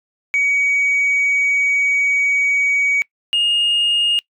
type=tone pair in turn; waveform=sine; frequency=2258 / 2845 Hz; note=C#7 / F7; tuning=+31 / +31 cents; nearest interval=major third; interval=400 cents; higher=second; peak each=-12 dBFS; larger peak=neither; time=0.34-3.02 / 3.33-4.19 s; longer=first; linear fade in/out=0 ms; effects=noise-tail reverb RT60 0.1 s tail -24 dB re dry + tanh soft clip ceiling -11 dBFS